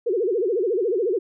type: tone with vibrato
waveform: sine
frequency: 415.3 Hz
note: G#4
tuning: in tune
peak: -19 dBFS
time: 0.06-1.19 s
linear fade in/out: 10 ms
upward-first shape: sine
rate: 14 Hz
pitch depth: 270 cents each way
effects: none